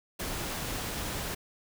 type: noise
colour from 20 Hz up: pink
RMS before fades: -35 dBFS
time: 0.19-1.35 s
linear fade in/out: 10 ms
effects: none